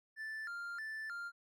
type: tone with vibrato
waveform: triangle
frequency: 1568 Hz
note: G6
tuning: in tune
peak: -39 dBFS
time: 0.16-1.32 s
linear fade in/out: 50 ms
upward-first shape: square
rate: 1.6 Hz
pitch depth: 200 cents each way
effects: none